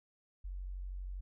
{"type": "tone", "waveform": "sine", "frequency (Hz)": 46.25, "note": "F#1", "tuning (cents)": 0, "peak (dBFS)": -39, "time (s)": [0.44, 1.21], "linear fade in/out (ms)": 10, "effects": []}